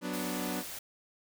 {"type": "chord", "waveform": "sawtooth", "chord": "B minor", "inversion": "second", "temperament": "equal", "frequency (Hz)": [185, 246.9, 293.7], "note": ["F#3", "B3", "D4"], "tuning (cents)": [0, 0, 0], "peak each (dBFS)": -34, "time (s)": [0.01, 0.64], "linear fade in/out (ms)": 50}
{"type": "noise", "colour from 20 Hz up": "white", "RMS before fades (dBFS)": -42, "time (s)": [0.13, 0.79], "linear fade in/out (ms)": 5}
{"effects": []}